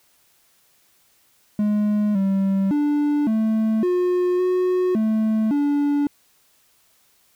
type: tone with pitch steps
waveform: triangle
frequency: 209.2 / 194.2 / 293.3 / 219.9 / 359.7 / 365.3 / 218.6 / 288.3 Hz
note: G#3 / G3 / D4 / A3 / F#4 / F#4 / A3 / D4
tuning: +13 / -16 / -2 / -1 / -49 / -22 / -11 / -32 cents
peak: -15 dBFS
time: 1.59-6.07 s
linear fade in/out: 2 ms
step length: 560 ms
effects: white hiss -60 dBFS RMS until 7.35 s